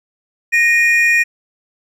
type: tone pair together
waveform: triangle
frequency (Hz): 1864.7 / 2440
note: A#6 / D#7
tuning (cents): 0 / -34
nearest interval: perfect fourth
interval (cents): 466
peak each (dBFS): -11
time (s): 0.52-1.24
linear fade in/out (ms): 20
effects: none